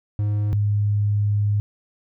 triangle / sine tone pair in turn, 104.1 / 103.32 Hz, G#2 / G#2, +5 / -8 cents, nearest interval unison, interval 13 cents, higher first, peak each -17 dBFS, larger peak neither, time 0.19-0.53 / 0.53-1.6 s, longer second, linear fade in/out 0 ms, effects none

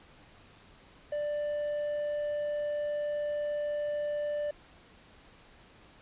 triangle tone, 590 Hz, D5, 8 cents sharp, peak -28 dBFS, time 1.12-4.51 s, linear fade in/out 5 ms, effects pink hiss -57 dBFS RMS until 6.01 s + resampled to 8000 Hz

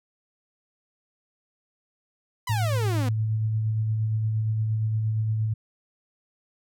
sawtooth exponential sweep, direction down, 1028 to 237.2 Hz, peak -25 dBFS, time 2.47-3.09 s, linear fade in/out 5 ms
sine tone with tremolo, 109.5 Hz, A2, 8 cents flat, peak -21 dBFS, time 2.49-5.54 s, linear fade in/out 10 ms, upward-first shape sine, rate 8.6 Hz, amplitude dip 25%
effects none

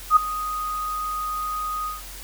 sine tone with ADSR envelope, 1244.5 Hz, D#6, in tune, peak -8 dBFS, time 0.1-2.02 s, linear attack 64 ms, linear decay 8 ms, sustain -17 dB, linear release 160 ms, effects added 44 Hz sine -40 dBFS peak until 2.23 s + white hiss -40 dBFS RMS until 2.23 s

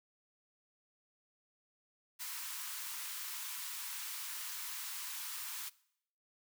white high-pass noise, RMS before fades -43 dBFS, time 2.19-5.7 s, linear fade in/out 20 ms, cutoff 880 Hz, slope 96 dB/octave, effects noise-tail reverb RT60 0.7 s tail -21 dB re dry

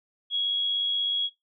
sine tone with amplitude modulation, 3322 Hz, G#7, in tune, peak -22 dBFS, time 0.3-1.3 s, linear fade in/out 50 ms, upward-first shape sine, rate 96.5 Hz, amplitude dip 35%, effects noise-tail reverb RT60 0.2 s tail -22 dB re dry

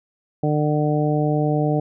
harmonic tone, 150.1 Hz, D3, 38 cents sharp, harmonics 1 / 2 / 3 / 4 / 5, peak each -20 / -23 / -25 / -26 / -27 dBFS, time 0.43-1.8 s, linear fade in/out 5 ms, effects none

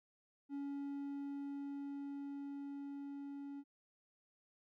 triangle tone with level ramp, 281.2 Hz, C#4, 25 cents sharp, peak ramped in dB -38 to -43 dBFS, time 0.49-3.64 s, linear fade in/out 50 ms, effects none

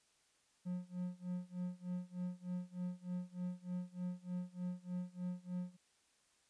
triangle tone with tremolo, 179.6 Hz, F3, 49 cents sharp, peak -35 dBFS, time 0.65-5.77 s, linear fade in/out 20 ms, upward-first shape sine, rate 3.3 Hz, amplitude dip 95%, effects white hiss -74 dBFS RMS until 6.49 s + resampled to 22050 Hz

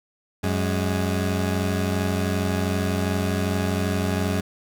20% pulse tone pair together, 92.52 / 207.7 Hz, F#2 / G#3, 0 / 0 cents, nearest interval octave + major second, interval 1400 cents, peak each -18 / -22 dBFS, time 0.43-4.41 s, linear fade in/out 10 ms, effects none

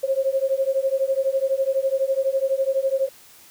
sine beating tone pair, 531 / 543 Hz, C5 / C#5, +25 / -36 cents, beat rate 12 Hz, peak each -22 dBFS, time 0.03-3.09 s, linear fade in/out 10 ms, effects white hiss -49 dBFS RMS until 3.5 s

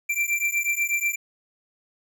square beating tone pair, 2349 / 2357.2 Hz, D7 / D7, 0 / +6 cents, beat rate 8.2 Hz, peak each -26 / -26 dBFS, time 0.09-1.16 s, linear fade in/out 10 ms, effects none

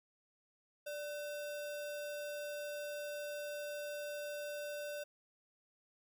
sine tone with sample-and-hold, 587.3 Hz, D5, in tune, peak -40 dBFS, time 0.86-5.04 s, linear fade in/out 10 ms, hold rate 2100 Hz, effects none

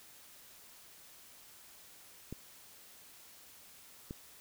clicks, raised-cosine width 3 ms, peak -28 dBFS, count 2, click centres 2.326 / 4.109 s, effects white hiss -57 dBFS RMS until 4.4 s

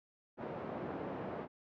white band-pass noise, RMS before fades -42 dBFS, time 0.37-1.48 s, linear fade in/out 50 ms, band 140 to 600 Hz, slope 12 dB/octave, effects low-pass 3000 Hz 12 dB/octave

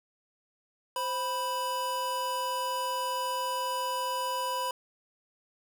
square tone pair together, 522.7 / 987.8 Hz, C5 / B5, -2 / 0 cents, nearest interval major seventh, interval 1102 cents, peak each -37 / -31 dBFS, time 0.96-4.71 s, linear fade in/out 2 ms, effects none

